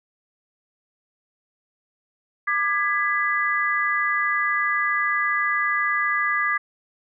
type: chord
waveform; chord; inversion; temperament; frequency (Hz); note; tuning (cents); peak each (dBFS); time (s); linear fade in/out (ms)
sine; G# diminished; second; just; 1196.1 / 1661.2 / 1993.5; D6 / G#6 / B6; +31 / 0 / +16; -24; 2.47-6.58; 10
effects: none